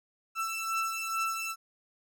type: beating tone pair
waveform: 30% pulse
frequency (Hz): 1329 / 1331.3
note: E6 / E6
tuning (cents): +14 / +17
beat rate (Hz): 2.3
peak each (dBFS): -30 / -32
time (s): 0.35-1.56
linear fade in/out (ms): 50
effects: none